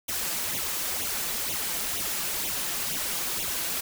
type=noise with flanger; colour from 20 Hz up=white; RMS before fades=-30 dBFS; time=0.08-3.81 s; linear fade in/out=10 ms; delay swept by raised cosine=0.3 to 6 ms; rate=2.1 Hz; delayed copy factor=+0.7; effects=none